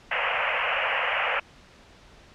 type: band-pass noise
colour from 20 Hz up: white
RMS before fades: -26 dBFS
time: 0.11-1.4 s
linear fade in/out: 5 ms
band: 480 to 2900 Hz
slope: 96 dB/octave
effects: pink hiss -52 dBFS RMS until 2.34 s + low-pass 5000 Hz 12 dB/octave